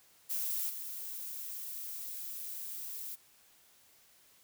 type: noise with level steps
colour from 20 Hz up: violet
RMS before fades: -35 / -42 dBFS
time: 0.29-3.16 s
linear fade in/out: 20 ms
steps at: 0.69 s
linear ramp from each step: 10 ms
effects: white hiss -64 dBFS RMS until 4.43 s